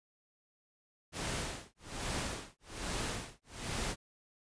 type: noise with tremolo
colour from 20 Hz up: pink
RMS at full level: -36 dBFS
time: 1.12-3.96 s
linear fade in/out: 50 ms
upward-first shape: sine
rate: 1.2 Hz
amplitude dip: 100%
effects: resampled to 22050 Hz